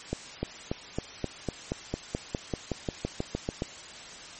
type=accelerating click train; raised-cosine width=2 ms; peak=-15 dBFS; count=18; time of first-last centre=0.13-3.621 s; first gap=300 ms; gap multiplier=0.95; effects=white hiss -44 dBFS RMS until 4.39 s + MP3 32 kbps